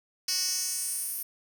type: tone with high-pass filter sweep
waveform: 10% pulse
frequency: 370 Hz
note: F#4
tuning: in tune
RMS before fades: -31 dBFS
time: 0.28-1.23 s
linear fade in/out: 5 ms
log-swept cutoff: 4700 to 12000 Hz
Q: 2.4
effects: 8-bit